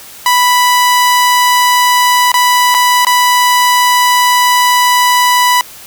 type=tone with dropouts; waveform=sawtooth; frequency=987.8 Hz; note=B5; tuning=in tune; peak=-3 dBFS; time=0.26-5.61 s; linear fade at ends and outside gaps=1 ms; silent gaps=2.318-2.341 / 2.743-2.747 / 3.049-3.068 s; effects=white hiss -33 dBFS RMS until 5.86 s